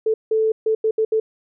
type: tone bursts at uneven times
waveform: sine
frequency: 439.7 Hz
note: A4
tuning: 1 cent flat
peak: -15 dBFS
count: 6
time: 0.06-0.14 / 0.31-0.52 / 0.66-0.75 / 0.84-0.91 / 0.98-1.05 / 1.12-1.2 s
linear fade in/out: 5 ms
effects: none